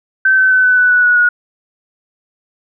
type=tone with pitch steps; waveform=sine; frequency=1542 / 1528.7 / 1515.5 / 1502.4 / 1489.5 / 1476.6 / 1463.9 / 1451.3 Hz; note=G6 / G6 / F#6 / F#6 / F#6 / F#6 / F#6 / F#6; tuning=-29 / -44 / +41 / +26 / +11 / -4 / -19 / -34 cents; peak=-7 dBFS; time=0.25-1.29 s; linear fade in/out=5 ms; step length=130 ms; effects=none